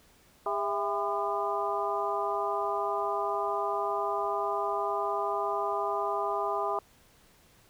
harmonic tone with a mistuned harmonic, 202 Hz, G#3, 48 cents flat, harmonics 2 / 3 / 4 / 5 / 6, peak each -34 / -34 / -34 / -34 / -34 dBFS, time 0.46-6.79 s, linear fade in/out 2 ms, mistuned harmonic 3, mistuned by +140 cents, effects pink hiss -61 dBFS RMS until 7.69 s

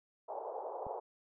white band-pass noise, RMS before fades -42 dBFS, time 0.28-1 s, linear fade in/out 10 ms, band 420 to 900 Hz, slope 48 dB/octave
click, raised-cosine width 3 ms, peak -36 dBFS, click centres 0.867 s
effects none

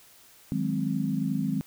sine chord, Ab dominant seventh, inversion second, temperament equal with one note detuned, 156.28 / 185 / 207.7 / 261.6 Hz, Eb3 / Gb3 / Ab3 / C4, +8 / 0 / 0 / 0 cents, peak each -31 / -32 / -30 / -30 dBFS, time 0.52-1.61 s, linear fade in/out 0 ms, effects white hiss -55 dBFS RMS until 1.66 s

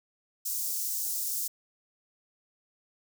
white high-pass noise, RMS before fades -32 dBFS, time 0.45-1.48 s, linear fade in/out 10 ms, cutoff 5600 Hz, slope 24 dB/octave, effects none

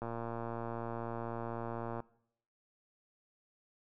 click train, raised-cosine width 1 ms, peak -26 dBFS, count 231, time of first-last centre 0.02-2.003 s, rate 116 Hz, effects noise-tail reverb RT60 0.7 s tail -21 dB re dry

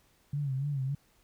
sine tone with vibrato, 138.59 Hz, C#3, in tune, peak -29 dBFS, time 0.33-0.95 s, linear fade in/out 5 ms, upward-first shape sine, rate 3.5 Hz, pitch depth 96 cents each way, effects pink hiss -67 dBFS RMS until 1.23 s

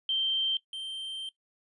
sine / triangle tone pair in turn, 3136 / 3136 Hz, G7 / G7, 0 / 0 cents, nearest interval unison, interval 0 cents, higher neither, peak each -25 / -33 dBFS, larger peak first, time 0.09-0.57 / 0.73-1.29 s, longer second, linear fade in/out 2 ms, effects noise-tail reverb RT60 0.1 s tail -17 dB re dry + resampled to 24000 Hz

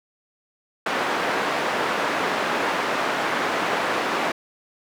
white band-pass noise, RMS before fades -24 dBFS, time 0.86-4.32 s, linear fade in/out 5 ms, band 270 to 1500 Hz, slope 12 dB/octave, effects none

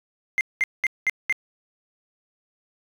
triangle tone bursts, 2093 Hz, C7, in tune, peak -15 dBFS, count 5, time 0.38-1.325 s, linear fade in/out 0 ms, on 29 ms, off 200 ms, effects tanh soft clip ceiling -14 dBFS

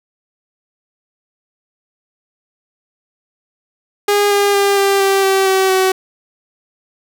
sawtooth tone with pitch steps, 409.1 / 404.4 / 399.8 / 395.2 / 390.6 / 386.1 / 381.7 / 377.3 Hz, G#4 / G#4 / G4 / G4 / G4 / G4 / G4 / F#4, -26 / -46 / +34 / +14 / -6 / -26 / -46 / +34 cents, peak -7 dBFS, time 4.08-5.92 s, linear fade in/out 5 ms, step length 230 ms, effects none

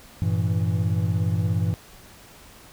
triangle chord, E diminished, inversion first, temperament equal with one note detuned, 98 / 115 / 164.81 Hz, G2 / Bb2 / E3, 0 / -23 / 0 cents, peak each -21 / -24 / -24 dBFS, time 0.22-1.74 s, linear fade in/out 0 ms, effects pink hiss -48 dBFS RMS until 2.72 s

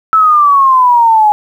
sine exponential sweep, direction down, 1318.5 to 830.6 Hz, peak -4 dBFS, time 0.13-1.32 s, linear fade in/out 0 ms, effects 7-bit

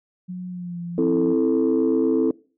sine tone with pitch glide, 181.3 to 172.41 Hz, F#3 to F3, -35 to -22 cents, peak -28 dBFS, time 0.28-1.34 s, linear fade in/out 20 ms, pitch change -87 cents, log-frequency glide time 0.49-0.8 s
sine chord, A minor, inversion first, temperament equal, 261.6 / 329.6 / 440 Hz, C4 / E4 / A4, 0 / 0 / 0 cents, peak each -20 dBFS, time 0.98-2.31 s, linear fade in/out 2 ms
effects noise-tail reverb RT60 0.4 s tail -23 dB re dry + tanh soft clip ceiling -11 dBFS

